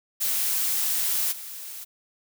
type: noise with level steps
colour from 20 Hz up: blue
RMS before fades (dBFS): -25 / -38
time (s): 0.2-1.85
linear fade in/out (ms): 20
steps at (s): 1.31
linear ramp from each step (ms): 20
effects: none